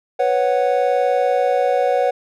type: chord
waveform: triangle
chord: B suspended second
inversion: none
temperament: equal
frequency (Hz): 493.9 / 554.4 / 740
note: B4 / C#5 / F#5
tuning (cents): 0 / 0 / 0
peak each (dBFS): -17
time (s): 0.19-2.11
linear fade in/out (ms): 10
effects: none